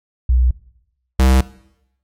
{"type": "tone pair in turn", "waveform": ["sine", "square"], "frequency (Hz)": [61.8, 65.23], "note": ["B1", "C2"], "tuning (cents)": [2, -5], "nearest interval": "minor second", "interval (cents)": 93, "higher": "second", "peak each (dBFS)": -10, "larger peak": "neither", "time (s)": [[0.29, 0.51], [1.19, 1.41]], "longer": "neither", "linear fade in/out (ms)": 5, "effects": ["noise-tail reverb RT60 0.8 s tail -19 dB re dry", "MP3 64 kbps"]}